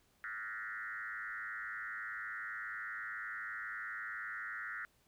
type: tone with frequency modulation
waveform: sine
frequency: 1639 Hz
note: G#6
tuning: 23 cents flat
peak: -40 dBFS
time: 0.24-4.85 s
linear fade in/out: 0 ms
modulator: 108 Hz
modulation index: 2.9
effects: pink hiss -72 dBFS RMS until 5.07 s